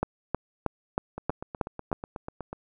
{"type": "two click trains", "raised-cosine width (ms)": 1, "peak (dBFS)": [-21, -11], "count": [12, 7], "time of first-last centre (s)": [[1.18, 2.53], [0.03, 1.929]], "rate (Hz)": [8.15, 3.16], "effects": []}